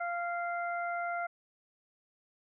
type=harmonic tone; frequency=694 Hz; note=F5; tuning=11 cents flat; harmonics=1 / 2 / 3; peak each=-34 / -37 / -43 dBFS; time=0-1.27 s; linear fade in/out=10 ms; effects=none